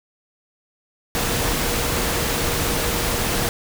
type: tone in noise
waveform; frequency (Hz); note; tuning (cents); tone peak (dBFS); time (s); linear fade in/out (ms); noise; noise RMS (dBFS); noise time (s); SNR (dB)
sine; 474.3; A#4; +30; -31; 1.15-3.49; 0; pink; -22; 1.15-3.49; -12
effects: none